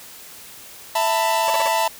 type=chord; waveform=45% pulse; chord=E suspended fourth; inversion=none; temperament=equal with one note detuned; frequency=659.3 / 891.8 / 987.8 Hz; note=E5 / A5 / B5; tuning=0 / +23 / 0 cents; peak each=-23 / -20 / -24 dBFS; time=0.95-1.88 s; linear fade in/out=5 ms
type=tone bursts; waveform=sawtooth; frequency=566 Hz; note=C#5; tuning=36 cents sharp; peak=-20 dBFS; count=4; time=1.48-1.677 s; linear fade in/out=0 ms; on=20 ms; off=39 ms
effects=white hiss -41 dBFS RMS until 1.99 s